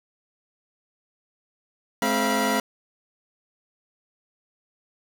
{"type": "tone cluster", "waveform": "25% pulse", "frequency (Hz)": [213.8, 263.1, 689, 967], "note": ["A3", "C4", "F5", "B5"], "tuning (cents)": [-49, 10, -24, -37], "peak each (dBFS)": -23, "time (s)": [2.02, 2.6], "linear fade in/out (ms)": 2, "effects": []}